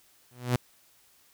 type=tone with exponential growth; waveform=sawtooth; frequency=123.47 Hz; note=B2; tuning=in tune; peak=-17 dBFS; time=0.31-0.56 s; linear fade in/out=5 ms; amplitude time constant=54 ms; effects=white hiss -62 dBFS RMS until 1.33 s